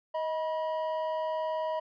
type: tone pair together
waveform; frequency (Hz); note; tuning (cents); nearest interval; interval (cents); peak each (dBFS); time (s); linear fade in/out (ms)
triangle; 630 / 971.5; D#5 / B5; +21 / -29; perfect fifth; 750; -29 / -32; 0.14-1.8; 10
effects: resampled to 11025 Hz